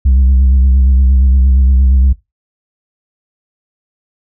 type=tone with vibrato; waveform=sine; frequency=65.41 Hz; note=C2; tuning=in tune; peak=-3 dBFS; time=0.05-2.13 s; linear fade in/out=10 ms; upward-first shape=sine; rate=8.6 Hz; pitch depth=62 cents each way; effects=noise-tail reverb RT60 0.2 s tail -20 dB re dry + tanh soft clip ceiling -4 dBFS